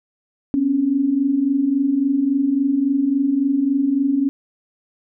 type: tone pair together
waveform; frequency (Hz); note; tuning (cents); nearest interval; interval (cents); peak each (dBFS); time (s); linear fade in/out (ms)
sine; 255.9 / 279.5; C4 / C#4; -38 / +14; major second; 152; -22 / -16; 0.54-4.29; 0
effects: none